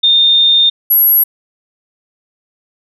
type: tone pair in turn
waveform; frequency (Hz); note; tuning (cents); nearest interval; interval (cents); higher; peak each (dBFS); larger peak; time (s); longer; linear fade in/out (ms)
sine; 3636 / 11544; A#7 / F#9; -44 / -44; octave + minor sixth; 2000; second; -6; neither; 0.03-0.7 / 0.9-1.24; first; 10
effects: none